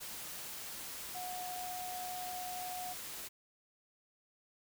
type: tone in noise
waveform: sine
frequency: 728 Hz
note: F#5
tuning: 28 cents flat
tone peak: -41 dBFS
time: 1.14-2.94 s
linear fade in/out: 20 ms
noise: white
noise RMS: -45 dBFS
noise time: 0-3.29 s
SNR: +1 dB
effects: none